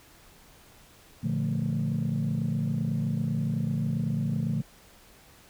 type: chord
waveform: sine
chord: Bb major seventh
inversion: none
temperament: equal with one note detuned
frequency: 116.54 / 146.83 / 174.61 / 220.9 Hz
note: Bb2 / D3 / F3 / A3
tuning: 0 / 0 / 0 / +7 cents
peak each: -31 / -28 / -31 / -30 dBFS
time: 1.23-4.62 s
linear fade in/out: 10 ms
effects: tanh soft clip ceiling -20 dBFS + pink hiss -55 dBFS RMS until 5.49 s